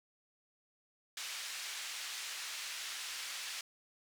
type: band-pass noise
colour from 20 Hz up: pink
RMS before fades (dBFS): -43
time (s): 1.17-3.61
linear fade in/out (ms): 2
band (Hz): 2100 to 7800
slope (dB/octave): 12
effects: none